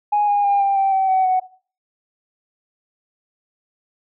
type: tone with pitch steps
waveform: sine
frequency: 830 / 817.2 / 804.5 / 792.1 / 779.8 / 767.7 / 755.9 / 744.2 Hz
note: G#5 / G#5 / G5 / G5 / G5 / G5 / F#5 / F#5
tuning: -1 / -28 / +45 / +18 / -9 / -36 / +37 / +10 cents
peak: -13 dBFS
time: 0.12-1.4 s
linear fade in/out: 10 ms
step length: 160 ms
effects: noise-tail reverb RT60 0.4 s tail -17 dB re dry + tanh soft clip ceiling -10 dBFS